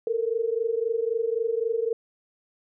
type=tone pair together; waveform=sine; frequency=445.9 / 469.7 Hz; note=A4 / A#4; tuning=+23 / +13 cents; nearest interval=minor second; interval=90 cents; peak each=-26 dBFS; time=0.07-1.93 s; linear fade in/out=2 ms; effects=none